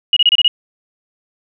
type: tone bursts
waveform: sine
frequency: 2894 Hz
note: F#7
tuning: 39 cents flat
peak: -7 dBFS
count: 6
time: 0.13-0.48 s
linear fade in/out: 2 ms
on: 35 ms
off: 28 ms
effects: none